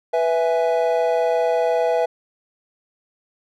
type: chord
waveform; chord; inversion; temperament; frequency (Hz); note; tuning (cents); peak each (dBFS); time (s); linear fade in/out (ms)
triangle; E major; second; equal; 493.9 / 659.3 / 830.6; B4 / E5 / G#5; 0 / 0 / 0; -18 / -18 / -23; 0.13-2.06; 10
effects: none